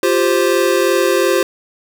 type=chord; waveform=square; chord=F suspended second; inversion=none; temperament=equal; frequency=349.2 / 392 / 523.3 Hz; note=F4 / G4 / C5; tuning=0 / 0 / 0 cents; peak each=-17 dBFS; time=0.03-1.43 s; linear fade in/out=2 ms; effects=none